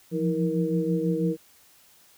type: tone cluster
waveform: sine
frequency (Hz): 169.7 / 175.8 / 321.4 / 471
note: F3 / F3 / E4 / A#4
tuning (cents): -49 / +12 / -44 / +18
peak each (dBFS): -28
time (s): 0.11-1.37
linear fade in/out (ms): 50
effects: white hiss -57 dBFS RMS until 2.17 s